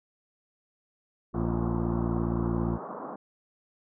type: harmonic tone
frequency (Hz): 57.5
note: A#1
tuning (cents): -23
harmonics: 1 / 2 / 3 / 4 / 5 / 6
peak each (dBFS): -33 / -32 / -32 / -32 / -40 / -33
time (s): 1.33-2.79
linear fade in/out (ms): 50
type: band-pass noise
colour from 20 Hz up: white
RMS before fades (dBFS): -39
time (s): 1.34-3.16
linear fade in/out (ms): 5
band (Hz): 160 to 1200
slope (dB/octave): 48
effects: none